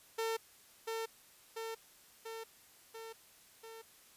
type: tone with echo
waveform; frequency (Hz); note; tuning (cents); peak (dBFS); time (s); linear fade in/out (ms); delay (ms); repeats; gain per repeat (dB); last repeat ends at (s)
sawtooth; 450; A4; +39; -30; 0.18-0.37; 10; 690; 5; -3; 3.82
effects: white hiss -62 dBFS RMS until 4.16 s + resampled to 32000 Hz